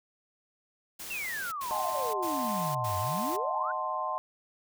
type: noise bursts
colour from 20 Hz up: white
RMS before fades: -41 dBFS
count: 4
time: 0.99-3.368 s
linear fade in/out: 10 ms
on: 530 ms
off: 86 ms
type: exponential two-way sweep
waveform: sine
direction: down then up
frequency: 2794 to 90 to 1551 Hz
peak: -33 dBFS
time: 1.1-3.72 s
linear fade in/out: 10 ms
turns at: 2.98 s
type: chord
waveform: sine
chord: D# diminished seventh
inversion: none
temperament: equal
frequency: 622.3 / 740 / 880 / 1046.5 Hz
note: D#5 / F#5 / A5 / C6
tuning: 0 / 0 / 0 / 0 cents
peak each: -37 / -37 / -37 / -32 dBFS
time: 1.71-4.18 s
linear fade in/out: 0 ms
effects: none